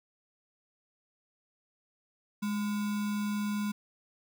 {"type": "tone with sample-and-hold", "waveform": "sine", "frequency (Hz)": 207.7, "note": "G#3", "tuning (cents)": 0, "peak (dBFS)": -29, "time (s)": [2.42, 3.72], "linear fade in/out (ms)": 10, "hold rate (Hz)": 1225, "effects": []}